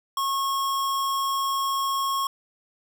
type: tone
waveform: square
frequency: 1091 Hz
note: C#6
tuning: 28 cents flat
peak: -24 dBFS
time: 0.17-2.27 s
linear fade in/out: 2 ms
effects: none